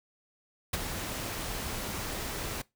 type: noise with ADSR envelope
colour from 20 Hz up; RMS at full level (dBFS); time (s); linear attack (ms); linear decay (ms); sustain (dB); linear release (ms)
pink; -27; 0.73-2.62; 7; 25; -9; 8
effects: noise-tail reverb RT60 0.2 s tail -21 dB re dry